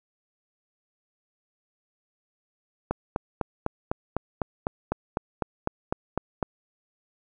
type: click train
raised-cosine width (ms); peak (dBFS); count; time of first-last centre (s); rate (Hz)
1; -11; 15; 2.91-6.428; 3.98
effects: none